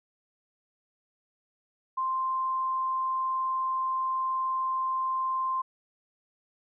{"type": "tone", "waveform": "sine", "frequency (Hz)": 1046.5, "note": "C6", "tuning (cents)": 0, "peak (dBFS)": -26, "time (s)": [1.97, 5.62], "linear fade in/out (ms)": 10, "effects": []}